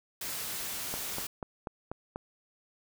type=noise; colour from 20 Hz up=white; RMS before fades=-37 dBFS; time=0.21-1.27 s; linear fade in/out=5 ms
type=click train; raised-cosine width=1 ms; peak=-22 dBFS; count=6; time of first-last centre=0.94-2.16 s; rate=4.1 Hz
effects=none